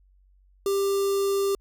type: tone with notch filter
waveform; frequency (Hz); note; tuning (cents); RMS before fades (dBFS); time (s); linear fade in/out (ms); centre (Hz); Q
square; 395.4; G4; +15; -24; 0.66-1.55; 2; 2100; 0.7
effects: added 47 Hz sine -56 dBFS peak until 1.6 s